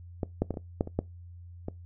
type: clicks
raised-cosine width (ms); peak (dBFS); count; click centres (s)
2; -16 / -12 / -17 / -29 / -21 / -12 / -25 / -13 / -20; 9; 0.232 / 0.42 / 0.507 / 0.541 / 0.572 / 0.809 / 0.874 / 0.99 / 1.684
effects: noise-tail reverb RT60 0.2 s tail -22 dB re dry + added 87 Hz sine -44 dBFS peak until 1.85 s